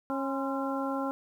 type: harmonic tone with a mistuned harmonic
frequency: 272.5 Hz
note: C#4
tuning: 29 cents flat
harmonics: 1 / 2 / 3 / 4 / 5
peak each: -32 / -35 / -37 / -38 / -39 dBFS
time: 0.1-1.11 s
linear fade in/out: 0 ms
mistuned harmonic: 4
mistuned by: -78 cents
effects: 10-bit